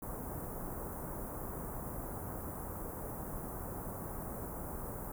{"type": "band-stop noise", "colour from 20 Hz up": "pink", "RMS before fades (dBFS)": -42, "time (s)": [0.02, 5.12], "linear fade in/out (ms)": 5, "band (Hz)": [1200, 11000], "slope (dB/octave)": 24, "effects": []}